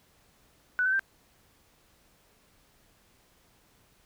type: tone with pitch steps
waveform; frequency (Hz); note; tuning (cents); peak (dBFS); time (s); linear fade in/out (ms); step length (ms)
sine; 1487 / 1528.8 / 1571.8; F#6 / G6 / G6; +8 / -44 / +4; -23; 0.79-0.994; 0; 68
effects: pink hiss -64 dBFS RMS until 4.05 s